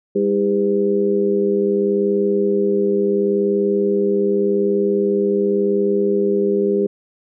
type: harmonic tone with a mistuned harmonic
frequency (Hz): 100.6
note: G2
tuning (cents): +45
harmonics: 2 / 3 / 4 / 5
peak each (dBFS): -21 / -25 / -16 / -25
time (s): 0.15-6.87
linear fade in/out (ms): 10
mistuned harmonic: 3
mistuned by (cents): +110
effects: none